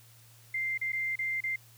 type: tone with dropouts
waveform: sine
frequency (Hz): 2092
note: C7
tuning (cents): -1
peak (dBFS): -29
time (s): 0.54-1.56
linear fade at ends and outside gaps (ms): 5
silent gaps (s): 0.777-0.813 / 0.921-0.93 / 1.157-1.189 / 1.406-1.437
effects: added 115 Hz sine -57 dBFS peak until 1.77 s + white hiss -59 dBFS RMS until 1.77 s